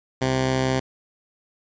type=tone pair together; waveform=10% pulse; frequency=65.3 / 130.6 Hz; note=C2 / C3; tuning=-3 / -3 cents; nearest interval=octave; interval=1200 cents; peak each=-24 / -13 dBFS; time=0.21-0.8 s; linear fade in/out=10 ms; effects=resampled to 16000 Hz